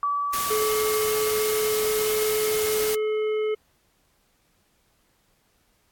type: tone with exponential decay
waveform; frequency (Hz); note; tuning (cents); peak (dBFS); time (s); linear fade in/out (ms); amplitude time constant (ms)
sine; 1149; D6; -38; -21; 0.03-3.48; 1; 750
type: noise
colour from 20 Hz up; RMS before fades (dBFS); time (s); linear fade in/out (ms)
white; -29; 0.33-2.95; 5
type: harmonic tone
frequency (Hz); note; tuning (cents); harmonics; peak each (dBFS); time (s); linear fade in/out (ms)
429.6; A4; -41; 1 / 3 / 5 / 7; -22 / -40 / -39 / -44; 0.5-3.55; 10
effects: pink hiss -66 dBFS RMS until 5.91 s + AAC 64 kbps